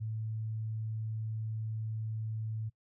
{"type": "tone", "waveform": "sine", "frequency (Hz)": 110, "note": "A2", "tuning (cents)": 0, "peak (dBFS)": -34, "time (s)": [0, 2.7], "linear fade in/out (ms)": 20, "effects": ["noise-tail reverb RT60 0.1 s tail -23 dB re dry"]}